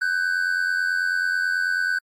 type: tone pair together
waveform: triangle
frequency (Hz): 1500 / 1589.2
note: F#6 / G6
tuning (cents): +23 / +23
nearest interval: minor second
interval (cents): 100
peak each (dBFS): -20 / -24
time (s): 0.01-1.99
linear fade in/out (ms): 10
effects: AAC 64 kbps